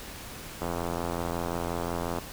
click train, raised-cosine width 1 ms, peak -17 dBFS, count 135, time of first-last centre 0.62-2.185 s, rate 85.6 Hz, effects pink hiss -42 dBFS RMS until 2.32 s

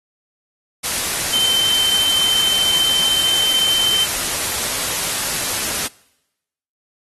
sine tone in noise, 3094 Hz, G7, 23 cents flat, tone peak -15 dBFS, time 1.32-4.06 s, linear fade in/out 20 ms, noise white, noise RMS -21 dBFS, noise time 0.83-5.88 s, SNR +3 dB, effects noise-tail reverb RT60 0.9 s tail -23 dB re dry + AAC 32 kbps

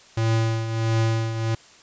square tone with tremolo, 112.8 Hz, A2, 44 cents sharp, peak -18 dBFS, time 0.17-1.55 s, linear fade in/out 5 ms, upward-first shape triangle, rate 1.5 Hz, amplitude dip 65%, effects white hiss -50 dBFS RMS until 1.82 s + resampled to 16000 Hz

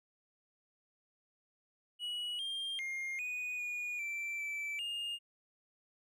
triangle tone with pitch steps, 2920 / 3199 / 2124 / 2477 / 2448 / 2341 / 2321 / 2830 Hz, F#7 / G7 / C7 / D#7 / D#7 / D7 / D7 / F7, -24 / +34 / +25 / -8 / -29 / -6 / -21 / +22 cents, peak -35 dBFS, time 1.99-5.19 s, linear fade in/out 50 ms, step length 400 ms, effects none

